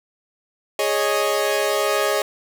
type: chord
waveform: sawtooth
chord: Ab suspended fourth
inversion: none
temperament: equal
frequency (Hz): 415.3 / 554.4 / 622.3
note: Ab4 / Db5 / Eb5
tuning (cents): 0 / 0 / 0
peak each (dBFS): -19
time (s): 0.79-2.22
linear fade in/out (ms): 2
effects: none